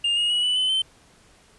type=tone with pitch steps; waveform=triangle; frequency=2814 / 2866 / 2920 / 2974 / 3030 / 3086 Hz; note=F7 / F7 / F#7 / F#7 / F#7 / G7; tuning=+12 / +44 / -24 / +8 / +40 / -28 cents; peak=-18 dBFS; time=0.04-0.82 s; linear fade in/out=5 ms; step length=130 ms; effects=pink hiss -55 dBFS RMS until 1.58 s + resampled to 24000 Hz